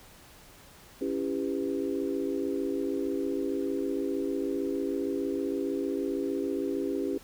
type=chord; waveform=sine; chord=C# half-diminished seventh; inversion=none; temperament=just; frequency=277.2 / 332.6 / 399.1 / 498.9 Hz; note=C#4 / E4 / G4 / B4; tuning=0 / +16 / +31 / +17 cents; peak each=-32 / -34 / -32 / -38 dBFS; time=1.01-7.18 s; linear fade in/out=5 ms; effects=pink hiss -53 dBFS RMS until 7.23 s